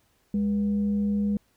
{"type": "tone with frequency modulation", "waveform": "sine", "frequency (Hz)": 205.1, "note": "G#3", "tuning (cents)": -21, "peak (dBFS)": -22, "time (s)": [0.34, 1.37], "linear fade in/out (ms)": 2, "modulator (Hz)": 278, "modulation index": 0.25, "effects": ["pink hiss -67 dBFS RMS until 1.56 s"]}